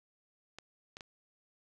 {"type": "clicks", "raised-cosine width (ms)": 0.2, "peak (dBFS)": -28, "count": 3, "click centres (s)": [0.586, 0.969, 1.008], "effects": []}